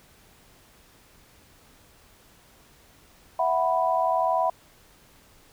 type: chord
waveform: sine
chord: E suspended second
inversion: none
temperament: equal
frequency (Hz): 659.3 / 740 / 987.8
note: E5 / F#5 / B5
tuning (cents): 0 / 0 / 0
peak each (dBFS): -25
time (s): 3.39-4.5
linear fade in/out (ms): 5
effects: pink hiss -56 dBFS RMS until 5.52 s